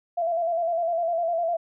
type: tone with vibrato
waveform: sine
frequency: 677 Hz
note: E5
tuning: 46 cents sharp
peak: -22 dBFS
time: 0.17-1.57 s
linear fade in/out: 10 ms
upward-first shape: square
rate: 9.9 Hz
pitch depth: 47 cents each way
effects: none